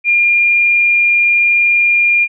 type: tone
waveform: sine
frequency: 2407 Hz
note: D7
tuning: 42 cents sharp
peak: -8 dBFS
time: 0.04-2.28 s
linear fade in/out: 50 ms
effects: none